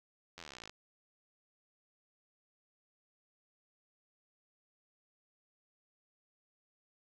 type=slowing click train; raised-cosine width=0.2 ms; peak=-30 dBFS; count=22; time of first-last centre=0.38-0.695 s; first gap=11 ms; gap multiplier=1.03; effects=none